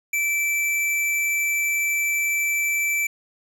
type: tone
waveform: square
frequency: 2326 Hz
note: D7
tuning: 17 cents flat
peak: -21 dBFS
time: 0.13-3.07 s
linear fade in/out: 5 ms
effects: 8-bit